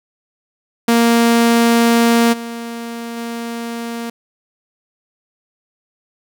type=tone with level steps; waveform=sawtooth; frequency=233.1 Hz; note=A#3; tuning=in tune; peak=-6 / -21 / -19 dBFS; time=0.88-4.1 s; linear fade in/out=5 ms; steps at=2.32 / 3.16 s; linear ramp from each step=20 ms; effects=none